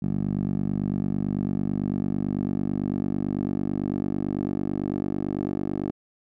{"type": "tone with band-pass filter sweep", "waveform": "10% pulse", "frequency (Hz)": 49, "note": "G1", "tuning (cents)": 0, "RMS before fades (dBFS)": -27, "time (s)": [0.02, 5.91], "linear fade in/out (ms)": 10, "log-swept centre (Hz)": [190, 330], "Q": 1.9, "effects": []}